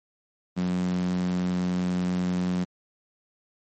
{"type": "tone with high-pass filter", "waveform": "sawtooth", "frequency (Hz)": 90.3, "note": "F#2", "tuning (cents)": -42, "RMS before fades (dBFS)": -26, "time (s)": [0.56, 2.65], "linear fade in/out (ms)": 20, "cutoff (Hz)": 190, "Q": 5.2, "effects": ["MP3 32 kbps"]}